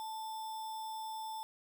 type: tone with sample-and-hold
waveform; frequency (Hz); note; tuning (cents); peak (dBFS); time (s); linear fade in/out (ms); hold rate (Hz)
sine; 880; A5; 0; -39; 0-1.43; 0; 4410
effects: none